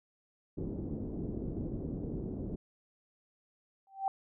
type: low-pass noise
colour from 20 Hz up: white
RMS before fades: -38 dBFS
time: 0.57-2.56 s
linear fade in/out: 10 ms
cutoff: 360 Hz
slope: 24 dB/octave
type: tone with exponential growth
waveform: sine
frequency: 778 Hz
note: G5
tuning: 13 cents flat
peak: -25 dBFS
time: 3.87-4.08 s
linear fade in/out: 1 ms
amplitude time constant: 44 ms
effects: none